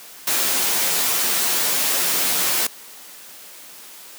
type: noise with comb filter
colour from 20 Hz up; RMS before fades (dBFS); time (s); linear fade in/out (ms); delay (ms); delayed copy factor
white; -20; 0.27-2.67; 5; 11; +0.55
effects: white hiss -41 dBFS RMS until 4.18 s + high-pass 200 Hz 12 dB/octave